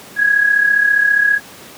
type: tone with amplitude modulation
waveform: sine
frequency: 1661.2 Hz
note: G#6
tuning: in tune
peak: -7 dBFS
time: 0.16-1.4 s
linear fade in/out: 50 ms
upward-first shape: sine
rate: 34.9 Hz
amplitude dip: 65%
effects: pink hiss -37 dBFS RMS until 1.77 s + high-pass 150 Hz 12 dB/octave